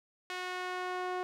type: tone with band-pass filter sweep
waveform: sawtooth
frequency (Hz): 364.7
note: F#4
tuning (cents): -25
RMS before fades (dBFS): -37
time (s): 0.3-1.23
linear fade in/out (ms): 0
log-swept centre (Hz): 2300 to 790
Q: 0.8
effects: none